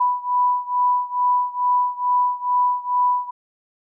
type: beating tone pair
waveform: sine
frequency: 987.8 / 990.1 Hz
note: B5 / B5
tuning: 0 / +4 cents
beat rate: 2.3 Hz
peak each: -19 / -21 dBFS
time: 0-3.31 s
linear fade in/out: 10 ms
effects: none